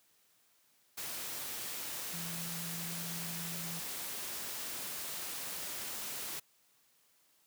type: tone in noise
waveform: sine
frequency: 168.8 Hz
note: E3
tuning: 41 cents sharp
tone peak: -43 dBFS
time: 2.13-3.8 s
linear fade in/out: 10 ms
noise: white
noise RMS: -41 dBFS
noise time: 0.97-6.4 s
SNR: -5 dB
effects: white hiss -70 dBFS RMS until 7.46 s + high-pass 100 Hz 12 dB/octave